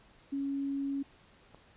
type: tone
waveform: sine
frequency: 277.2 Hz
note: C#4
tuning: in tune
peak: -31 dBFS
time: 0.32-1.03 s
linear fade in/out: 10 ms
type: click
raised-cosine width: 1 ms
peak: -38 dBFS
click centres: 1.546 s
effects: pink hiss -61 dBFS RMS until 1.76 s + resampled to 8000 Hz